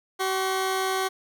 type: tone pair together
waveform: 15% pulse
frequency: 380 / 1074.8 Hz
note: F#4 / C6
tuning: +46 / +46 cents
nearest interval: octave + tritone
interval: 1800 cents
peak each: -18 / -28 dBFS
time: 0.19-1.09 s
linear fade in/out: 20 ms
effects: none